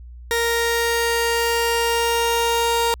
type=tone pair together; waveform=sawtooth; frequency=466.1 / 932.3 Hz; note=A#4 / A#5; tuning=0 / 0 cents; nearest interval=octave; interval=1200 cents; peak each=-16 dBFS; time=0.31-2.94 s; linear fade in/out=0 ms; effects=added 60 Hz sine -36 dBFS peak until 3 s